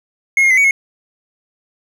triangle tone with pitch steps, 2161 / 2136 / 2040 / 2252 / 2175 Hz, C#7 / C7 / C7 / C#7 / C#7, -45 / +35 / -44 / +27 / -33 cents, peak -7 dBFS, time 0.37-0.71 s, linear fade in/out 2 ms, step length 68 ms, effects none

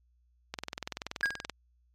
click train, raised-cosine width 0.2 ms, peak -18 dBFS, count 21, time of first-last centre 0.54-1.497 s, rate 20.9 Hz
triangle tone with exponential decay, 1634 Hz, G#6, 29 cents flat, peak -20 dBFS, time 1.23-1.45 s, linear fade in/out 1 ms, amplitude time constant 46 ms
effects added 60 Hz sine -65 dBFS peak until 1.94 s + MP3 64 kbps

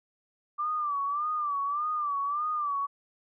sine tone with vibrato, 1174.7 Hz, D6, in tune, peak -27 dBFS, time 0.58-2.87 s, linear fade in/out 20 ms, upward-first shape sine, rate 1.7 Hz, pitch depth 89 cents each way, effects none

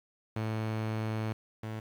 sawtooth tone pair in turn, 109.8 / 109.8 Hz, A2 / A2, -3 / -3 cents, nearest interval unison, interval 0 cents, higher neither, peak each -27 / -32 dBFS, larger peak first, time 0.36-1.33 / 1.63-1.8 s, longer first, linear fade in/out 5 ms, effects low-pass 3000 Hz 12 dB/octave + 9-bit

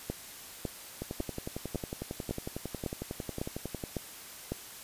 two click trains, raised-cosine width 2 ms, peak -22 / -19 dBFS, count 32 / 9, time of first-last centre 1.02-3.838 / 0.1-4.52 s, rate 11 / 1.81 Hz, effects white hiss -47 dBFS RMS until 4.83 s + resampled to 32000 Hz

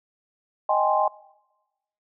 sine chord, Ab major seventh, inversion second, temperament equal with one note detuned, 622.3 / 784 / 833 / 1046.5 Hz, Eb5 / G5 / Ab5 / C6, 0 / 0 / +5 / 0 cents, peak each -24 dBFS, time 0.69-1.08 s, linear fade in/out 5 ms, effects noise-tail reverb RT60 1.0 s tail -22 dB re dry

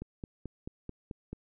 click train, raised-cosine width 3 ms, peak -26 dBFS, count 7, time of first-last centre 0.02-1.33 s, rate 4.58 Hz, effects none

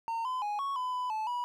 triangle tone with pitch steps, 914 / 1017 / 830 / 1108 / 1006 / 999 / 870 / 975 Hz, A#5 / C6 / G#5 / C#6 / B5 / B5 / A5 / B5, -34 / -50 / -1 / -1 / +32 / +20 / -20 / -23 cents, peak -29 dBFS, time 0.08-1.44 s, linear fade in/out 0 ms, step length 170 ms, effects none

